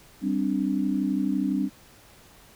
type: chord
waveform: sine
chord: G suspended fourth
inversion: none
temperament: equal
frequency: 196 / 261.6 / 293.7 Hz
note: G3 / C4 / D4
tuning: 0 / 0 / 0 cents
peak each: -27 dBFS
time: 0.21-1.7 s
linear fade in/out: 50 ms
effects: pink hiss -53 dBFS RMS until 2.55 s